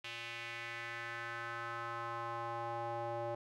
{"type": "tone with band-pass filter sweep", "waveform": "square", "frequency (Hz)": 117.1, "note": "A#2", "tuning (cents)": 8, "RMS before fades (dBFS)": -42, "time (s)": [0.04, 3.35], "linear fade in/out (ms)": 5, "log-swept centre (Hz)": [2800, 660], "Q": 2.6, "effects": []}